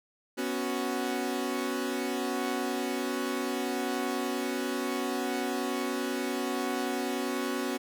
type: chord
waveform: sawtooth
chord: B suspended second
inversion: none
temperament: equal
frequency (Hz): 246.9 / 277.2 / 370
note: B3 / C#4 / F#4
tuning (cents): 0 / 0 / 0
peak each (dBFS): -30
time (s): 0.37-7.78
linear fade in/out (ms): 20
effects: none